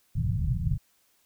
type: low-pass noise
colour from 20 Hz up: white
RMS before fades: -27 dBFS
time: 0.15-0.78 s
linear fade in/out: 10 ms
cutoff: 160 Hz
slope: 48 dB/octave
effects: white hiss -67 dBFS RMS until 1.25 s